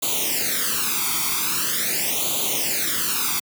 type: noise with flanger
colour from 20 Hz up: white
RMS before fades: -23 dBFS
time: 0.02-3.4 s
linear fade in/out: 10 ms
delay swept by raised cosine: 0.28 to 0.88 ms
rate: 0.43 Hz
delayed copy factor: +0.9
effects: high-pass 150 Hz 12 dB/octave